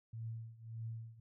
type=tone with tremolo; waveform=sine; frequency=113.4 Hz; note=A#2; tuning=47 cents flat; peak=-39 dBFS; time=0.13-1.2 s; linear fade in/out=5 ms; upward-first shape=triangle; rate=1.7 Hz; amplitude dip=90%; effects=none